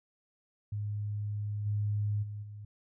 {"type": "tone with level steps", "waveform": "sine", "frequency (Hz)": 104, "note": "G#2", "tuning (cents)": 3, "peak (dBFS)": [-32, -28, -37, -42], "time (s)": [0.72, 2.65], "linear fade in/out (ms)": 5, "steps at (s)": [1.65, 2.22, 2.42], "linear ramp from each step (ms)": 20, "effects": []}